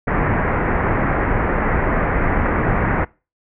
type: low-pass noise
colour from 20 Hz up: pink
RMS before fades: -18 dBFS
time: 0.07-3.05 s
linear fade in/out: 10 ms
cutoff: 2100 Hz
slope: 48 dB/octave
effects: noise-tail reverb RT60 0.3 s tail -23 dB re dry